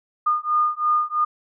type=beating tone pair; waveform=sine; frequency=1218 / 1221 Hz; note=D#6 / D#6; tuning=-37 / -33 cents; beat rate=3 Hz; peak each=-21 dBFS; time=0.26-1.25 s; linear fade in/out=10 ms; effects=none